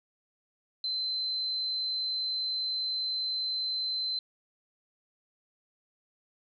sine tone, 4075 Hz, C8, 47 cents flat, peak -29 dBFS, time 0.84-4.19 s, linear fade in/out 2 ms, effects none

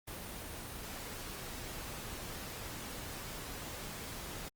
pink noise, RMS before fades -44 dBFS, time 0.07-4.49 s, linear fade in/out 10 ms, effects Opus 24 kbps

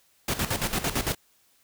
pink noise with tremolo, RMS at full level -26 dBFS, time 0.28-1.15 s, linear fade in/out 5 ms, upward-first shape square, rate 8.9 Hz, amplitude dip 70%, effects white hiss -64 dBFS RMS until 1.63 s

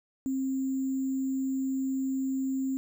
sine tone with sample-and-hold, 265.9 Hz, C4, 28 cents sharp, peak -27 dBFS, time 0.26-2.77 s, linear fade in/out 0 ms, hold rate 7350 Hz, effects none

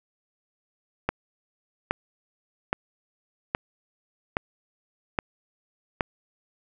click train, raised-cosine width 0.5 ms, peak -8 dBFS, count 7, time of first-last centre 1.09-6.008 s, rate 1.22 Hz, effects none

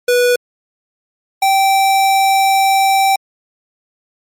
square tone pair in turn, 490 / 777.8 Hz, B4 / G5, -14 / -14 cents, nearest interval minor sixth, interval 800 cents, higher second, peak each -10 dBFS, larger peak neither, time 0.08-0.36 / 1.42-3.16 s, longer second, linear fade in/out 5 ms, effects MP3 64 kbps

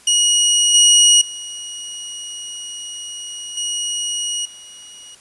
20% pulse tone with level steps, 2900 Hz, F#7, 35 cents flat, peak -7 / -3 / -23 / -15 / -32 dBFS, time 0.07-5.15 s, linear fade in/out 5 ms, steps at 0.74 / 1.21 / 3.57 / 4.45 s, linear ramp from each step 5 ms, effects white hiss -47 dBFS RMS until 5.2 s + resampled to 24000 Hz

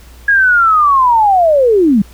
sine linear sweep, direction down, 1661.2 to 184.9 Hz, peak -6 dBFS, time 0.28-2.02 s, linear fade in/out 5 ms, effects added 60 Hz sine -36 dBFS peak until 2.13 s + pink hiss -43 dBFS RMS until 2.13 s

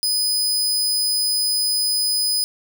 sawtooth tone, 5000 Hz, D#8, 8 cents sharp, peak -15 dBFS, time 0.03-2.44 s, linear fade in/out 0 ms, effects none

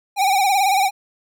square tone with vibrato, 784 Hz, G5, in tune, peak -15 dBFS, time 0.16-0.91 s, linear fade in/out 50 ms, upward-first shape sine, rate 18 Hz, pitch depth 79 cents each way, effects none

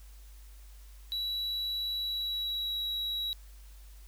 triangle tone with pitch glide, 3919 to 3881 Hz, B7 to B7, -14 to -31 cents, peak -30 dBFS, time 1.12-3.33 s, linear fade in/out 0 ms, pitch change -17 cents, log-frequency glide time 1.97-2.79 s, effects added 50 Hz sine -48 dBFS peak until 4.07 s + white hiss -61 dBFS RMS until 4.07 s

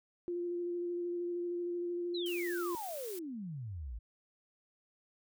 sine tone with vibrato, 349.2 Hz, F4, in tune, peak -34 dBFS, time 0.28-2.75 s, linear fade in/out 0 ms, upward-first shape square, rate 13 Hz, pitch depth 11 cents each way
sine exponential sweep, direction down, 4186 to 51.4 Hz, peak -39 dBFS, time 2.14-3.99 s, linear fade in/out 10 ms
blue noise, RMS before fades -47 dBFS, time 2.26-3.19 s, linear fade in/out 2 ms
effects none

